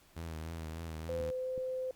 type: tone with vibrato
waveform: sawtooth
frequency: 81 Hz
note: E2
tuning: 30 cents flat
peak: -36 dBFS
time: 0.16-1.31 s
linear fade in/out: 10 ms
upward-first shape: triangle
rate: 3.4 Hz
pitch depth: 60 cents each way
type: tone with pitch glide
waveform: sine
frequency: 511 to 514.9 Hz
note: C5 to C5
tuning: -41 to -28 cents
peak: -34 dBFS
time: 1.09-1.91 s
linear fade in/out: 2 ms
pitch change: +13 cents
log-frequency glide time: 1.36-1.49 s
type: clicks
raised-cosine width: 3 ms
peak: -34 dBFS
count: 2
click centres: 1.208 / 1.578 s
effects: pink hiss -64 dBFS RMS until 1.95 s + Opus 48 kbps